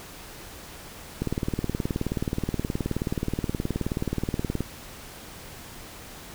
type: click train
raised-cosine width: 3 ms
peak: -13 dBFS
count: 65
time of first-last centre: 1.22-4.606 s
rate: 18.9 Hz
effects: pink hiss -43 dBFS RMS until 6.34 s